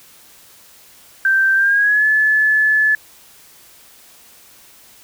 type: tone with pitch glide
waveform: sine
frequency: 1565 to 1726.5 Hz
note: G6 to A6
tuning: -3 to -33 cents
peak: -11 dBFS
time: 1.25-2.95 s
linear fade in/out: 2 ms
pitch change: +170 cents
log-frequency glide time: 1.55-2.06 s
effects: white hiss -46 dBFS RMS until 5.03 s